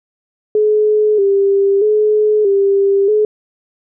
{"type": "tone with vibrato", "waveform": "sine", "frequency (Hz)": 410.2, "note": "G#4", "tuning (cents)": -21, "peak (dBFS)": -9, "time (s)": [0.55, 3.25], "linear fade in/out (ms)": 2, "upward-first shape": "square", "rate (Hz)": 0.79, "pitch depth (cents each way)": 62, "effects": []}